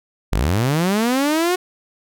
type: linear sweep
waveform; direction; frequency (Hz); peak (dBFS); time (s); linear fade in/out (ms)
sawtooth; up; 38.19 to 370; -12; 0.32-1.56; 10
effects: none